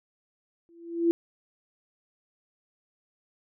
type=tone with exponential growth; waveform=sine; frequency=337.6 Hz; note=E4; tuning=41 cents sharp; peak=-16 dBFS; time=0.69-1.11 s; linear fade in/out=0 ms; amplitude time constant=90 ms; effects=none